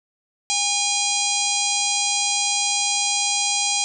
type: harmonic tone with a mistuned harmonic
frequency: 812 Hz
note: G#5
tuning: 39 cents flat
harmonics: 1 / 3 / 4 / 5 / 6 / 7 / 8 / 9 / 10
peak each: -28 / -28 / -28 / -28 / -28 / -28 / -28 / -28 / -28 dBFS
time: 0.5-3.84 s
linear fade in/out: 0 ms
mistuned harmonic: 7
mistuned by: +19 cents
effects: none